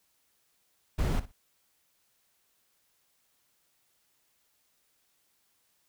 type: noise with echo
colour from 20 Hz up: brown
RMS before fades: -27 dBFS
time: 0.98-1.2 s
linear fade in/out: 10 ms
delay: 59 ms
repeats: 2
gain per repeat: -15 dB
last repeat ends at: 1.318 s
effects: white hiss -72 dBFS RMS until 5.88 s